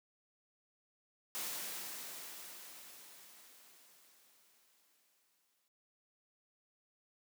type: noise with exponential decay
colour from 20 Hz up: white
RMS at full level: -40 dBFS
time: 1.35-5.68 s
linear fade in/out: 0 ms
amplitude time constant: 940 ms
effects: noise-tail reverb RT60 0.1 s tail -21 dB re dry + high-pass 200 Hz 12 dB/octave